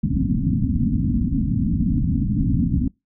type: low-pass noise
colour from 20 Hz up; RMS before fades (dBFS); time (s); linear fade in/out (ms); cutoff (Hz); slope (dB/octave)
white; -20; 0.03-2.88; 5; 280; 96
effects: noise-tail reverb RT60 0.2 s tail -24 dB re dry